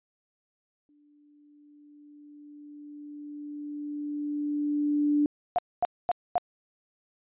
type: tone with exponential growth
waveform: sine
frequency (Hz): 293.7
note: D4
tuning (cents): 0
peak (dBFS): -20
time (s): 0.89-5.26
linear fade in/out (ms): 1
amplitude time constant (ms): 950
type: tone bursts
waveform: sine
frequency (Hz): 709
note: F5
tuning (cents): +26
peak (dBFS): -21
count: 4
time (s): 5.56-6.38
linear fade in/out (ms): 0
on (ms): 25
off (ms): 240
effects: resampled to 8000 Hz